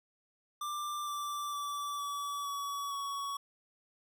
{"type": "tone with pitch steps", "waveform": "square", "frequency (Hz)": [1184, 1171.1, 1158.3, 1145.7, 1133.1, 1120.8], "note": ["D6", "D6", "D6", "D6", "C#6", "C#6"], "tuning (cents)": [14, -5, -24, -43, 38, 19], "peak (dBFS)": -36, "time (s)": [0.61, 3.37], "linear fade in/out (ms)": 5, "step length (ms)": 460, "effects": []}